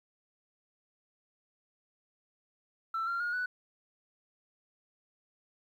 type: tone with pitch steps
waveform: sine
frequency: 1333 / 1381.6 / 1432 / 1484.2 Hz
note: E6 / F6 / F6 / F#6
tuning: +19 / -19 / +43 / +5 cents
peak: -29 dBFS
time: 2.94-3.46 s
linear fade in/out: 5 ms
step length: 130 ms
effects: tanh soft clip ceiling -28 dBFS + 11-bit